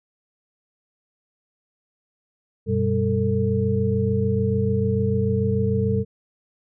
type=tone cluster; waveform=sine; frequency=95 / 121.8 / 197.2 / 446.8 Hz; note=F#2 / B2 / G3 / A4; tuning=+46 / -24 / +11 / +27 cents; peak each=-24 dBFS; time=2.66-6.05 s; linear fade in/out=50 ms; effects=none